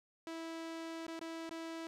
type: tone with dropouts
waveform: sawtooth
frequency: 327.7 Hz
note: E4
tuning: 10 cents flat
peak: -38 dBFS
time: 0.27-1.87 s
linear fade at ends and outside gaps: 1 ms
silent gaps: 1.067-1.08 / 1.193-1.212 / 1.493-1.51 s
effects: low-pass 7000 Hz 12 dB/octave + 12-bit